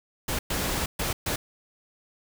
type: noise bursts at uneven times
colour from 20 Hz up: pink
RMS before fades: -28 dBFS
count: 4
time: 0.28-0.39 / 0.5-0.86 / 0.99-1.13 / 1.26-1.36 s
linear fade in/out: 5 ms
effects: none